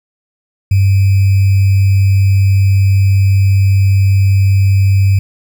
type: tone with sample-and-hold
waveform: sine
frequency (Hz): 97.4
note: G2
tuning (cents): -11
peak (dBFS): -6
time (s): 0.71-5.19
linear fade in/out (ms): 5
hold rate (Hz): 2450
effects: none